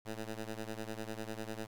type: ring-modulated tone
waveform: 10% pulse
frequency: 110 Hz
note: A2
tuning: in tune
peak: -29 dBFS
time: 0.05-1.67 s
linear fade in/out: 10 ms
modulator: 105 Hz
effects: none